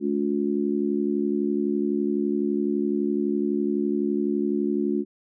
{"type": "harmonic tone", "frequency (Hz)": 71.9, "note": "D2", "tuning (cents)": -36, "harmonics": [3, 4, 5], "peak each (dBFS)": [-26, -26, -26], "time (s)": [0, 5.05], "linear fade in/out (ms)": 50, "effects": []}